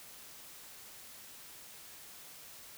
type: silence
effects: white hiss -52 dBFS RMS until 2.77 s